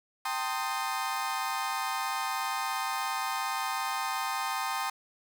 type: chord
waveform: 35% pulse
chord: A half-diminished seventh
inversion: third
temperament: equal with one note detuned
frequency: 784 / 901.1 / 1046.5 / 1244.5 Hz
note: G5 / A5 / C6 / Eb6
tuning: 0 / +41 / 0 / 0 cents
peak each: -34 dBFS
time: 0.25-4.9 s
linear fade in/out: 5 ms
effects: none